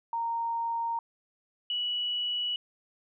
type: tone pair in turn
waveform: sine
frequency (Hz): 926 / 2940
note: A#5 / F#7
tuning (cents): -12 / -12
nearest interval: octave + minor sixth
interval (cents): 2000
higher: second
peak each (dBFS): -28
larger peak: neither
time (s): 0.13-0.99 / 1.7-2.56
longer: neither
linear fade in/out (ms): 2
effects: none